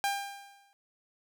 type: tone with exponential decay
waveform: sawtooth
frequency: 799 Hz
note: G5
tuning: 33 cents sharp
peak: -22 dBFS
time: 0.04-0.73 s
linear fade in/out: 0 ms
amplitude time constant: 150 ms
effects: none